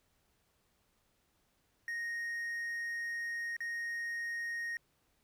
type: tone with dropouts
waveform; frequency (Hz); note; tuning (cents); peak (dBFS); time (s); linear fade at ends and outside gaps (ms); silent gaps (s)
triangle; 1864.7; A#6; 0; -34; 1.88-4.77; 1; 3.566-3.605
effects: pink hiss -75 dBFS RMS until 5.23 s